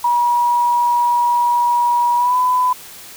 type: tone with pitch glide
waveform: sine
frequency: 961 to 1001.8 Hz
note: B5 to B5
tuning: -48 to +24 cents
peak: -12 dBFS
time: 0.04-2.73 s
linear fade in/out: 5 ms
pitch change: +72 cents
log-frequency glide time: 2.16-2.36 s
effects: white hiss -37 dBFS RMS until 3.16 s